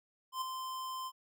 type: tone with ADSR envelope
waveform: square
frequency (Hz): 1038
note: C6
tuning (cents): -14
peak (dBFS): -33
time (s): 0.32-1.12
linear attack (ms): 95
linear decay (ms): 8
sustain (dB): -6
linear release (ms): 52
effects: none